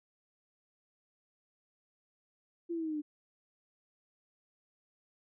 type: exponential sweep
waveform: sine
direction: down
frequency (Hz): 345.4 to 293.7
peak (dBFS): -33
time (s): 2.69-3.02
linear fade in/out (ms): 20
effects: none